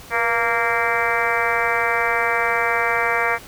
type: harmonic tone with a mistuned harmonic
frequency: 231.4 Hz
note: A#3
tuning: 13 cents flat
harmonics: 2 / 3 / 4 / 5 / 6 / 7 / 8 / 9 / 10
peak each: -26 / -26 / -26 / -26 / -26 / -26 / -26 / -26 / -26 dBFS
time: 0.1-3.39 s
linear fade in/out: 50 ms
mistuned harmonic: 2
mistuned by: +52 cents
effects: pink hiss -41 dBFS RMS until 3.47 s